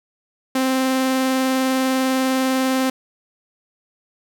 sawtooth tone with vibrato, 261.6 Hz, C4, in tune, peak -13 dBFS, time 0.55-2.9 s, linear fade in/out 5 ms, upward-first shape square, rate 20 Hz, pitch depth 13 cents each way, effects none

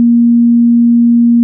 sine tone, 235.9 Hz, A#3, 21 cents sharp, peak -4 dBFS, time 0-1.43 s, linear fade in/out 0 ms, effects none

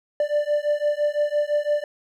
triangle beating tone pair, 587.3 / 593.2 Hz, D5 / D5, 0 / +17 cents, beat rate 5.9 Hz, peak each -21 dBFS, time 0.2-1.84 s, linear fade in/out 2 ms, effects none

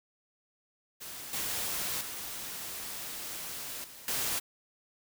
white noise with level steps, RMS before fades -43 / -34 / -40 / -49 / -32 dBFS, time 1-4.4 s, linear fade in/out 20 ms, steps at 1.33 / 2.01 / 3.84 / 4.08 s, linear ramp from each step 2 ms, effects none

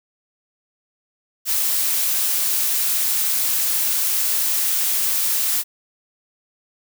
blue noise, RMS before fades -20 dBFS, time 1.45-5.64 s, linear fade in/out 50 ms, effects none

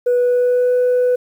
sine tone with pitch glide, 490 to 496.8 Hz, B4 to B4, -14 to +10 cents, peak -10 dBFS, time 0.06-1.16 s, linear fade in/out 10 ms, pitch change +24 cents, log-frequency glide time 0.16-0.74 s, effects tanh soft clip ceiling -10 dBFS + 8-bit

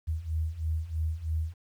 sine beating tone pair, 77.78 / 80.88 Hz, D#2 / E2, 0 / -32 cents, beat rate 3.1 Hz, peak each -33 / -30 dBFS, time 0.07-1.54 s, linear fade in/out 20 ms, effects 10-bit

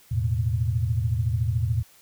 sine chord, E suspended fourth, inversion none, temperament just, 82.41 / 109.88 / 123.61 Hz, E2 / A2 / B2, 0 / -2 / +2 cents, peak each -27 / -24 / -27 dBFS, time 0.11-1.83 s, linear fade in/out 10 ms, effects white hiss -55 dBFS RMS until 2.01 s

